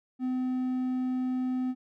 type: tone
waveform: triangle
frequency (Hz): 255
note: C4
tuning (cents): -44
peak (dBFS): -25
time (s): 0.19-1.75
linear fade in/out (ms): 50
effects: none